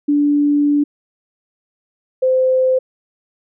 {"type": "tone pair in turn", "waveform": "sine", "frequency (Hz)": [290.8, 516.9], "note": ["D4", "C5"], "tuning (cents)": [-17, -21], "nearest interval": "minor seventh", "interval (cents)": 996, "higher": "second", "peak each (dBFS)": [-11, -11], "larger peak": "neither", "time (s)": [[0.08, 0.84], [2.22, 2.79]], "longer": "first", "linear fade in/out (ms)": 10, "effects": []}